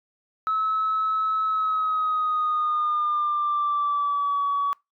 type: tone with pitch glide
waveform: sine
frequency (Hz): 1295 to 1133.9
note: E6 to C#6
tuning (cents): -31 to +39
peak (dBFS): -20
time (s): 0.47-4.73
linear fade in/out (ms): 0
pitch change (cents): -230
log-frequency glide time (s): 1.45-4.44
effects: noise-tail reverb RT60 0.2 s tail -25 dB re dry + tanh soft clip ceiling -17 dBFS